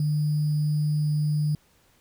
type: tone with sample-and-hold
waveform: sine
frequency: 150.3 Hz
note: D3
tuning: 40 cents sharp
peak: -21 dBFS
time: 0-1.55 s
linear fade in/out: 2 ms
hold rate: 4900 Hz
effects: pink hiss -62 dBFS RMS until 2 s